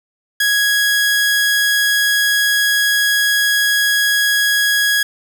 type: tone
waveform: sawtooth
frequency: 1661.2 Hz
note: G#6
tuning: in tune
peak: -9 dBFS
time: 0.4-5.03 s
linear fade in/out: 5 ms
effects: none